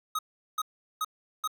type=tone bursts; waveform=square; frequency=1261 Hz; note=D#6; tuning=23 cents sharp; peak=-28 dBFS; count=4; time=0.15-1.476 s; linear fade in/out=5 ms; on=39 ms; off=390 ms; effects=none